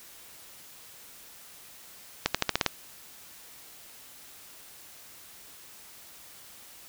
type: accelerating click train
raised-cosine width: 0.2 ms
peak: -5 dBFS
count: 7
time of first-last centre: 2.26-2.663 s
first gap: 86 ms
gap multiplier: 0.9
effects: white hiss -50 dBFS RMS until 6.88 s